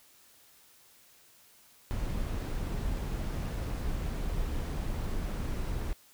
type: noise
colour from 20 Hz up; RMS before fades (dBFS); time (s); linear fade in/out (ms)
brown; -33; 1.91-5.93; 0
effects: white hiss -60 dBFS RMS until 6.13 s